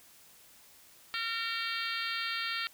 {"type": "harmonic tone", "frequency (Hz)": 457.6, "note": "A#4", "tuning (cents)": -32, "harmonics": [3, 4, 5, 6, 7, 8, 9, 10], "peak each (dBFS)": [-38, -39, -40, -41, -41, -42, -43, -43], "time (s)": [1.14, 2.67], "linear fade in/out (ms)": 0, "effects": ["white hiss -58 dBFS RMS until 2.73 s"]}